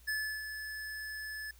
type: tone with ADSR envelope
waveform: square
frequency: 1729 Hz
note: A6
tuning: 31 cents flat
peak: -32 dBFS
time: 0.07-1.51 s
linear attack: 17 ms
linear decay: 330 ms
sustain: -8 dB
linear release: 3 ms
effects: added 60 Hz sine -57 dBFS peak until 1.59 s + white hiss -64 dBFS RMS until 1.59 s